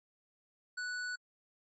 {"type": "tone", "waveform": "square", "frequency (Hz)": 1480, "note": "F#6", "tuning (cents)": 0, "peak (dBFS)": -37, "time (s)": [0.77, 1.16], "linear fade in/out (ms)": 10, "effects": ["MP3 32 kbps"]}